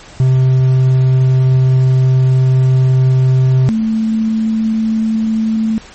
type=tone pair in turn; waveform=triangle / sine; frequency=130 / 221.1 Hz; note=C3 / A3; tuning=-11 / +9 cents; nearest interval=major sixth; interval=920 cents; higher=second; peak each=-5 / -11 dBFS; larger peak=first; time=0.2-3.69 / 3.69-5.78 s; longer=first; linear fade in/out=0 ms; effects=pink hiss -37 dBFS RMS until 5.94 s + MP3 32 kbps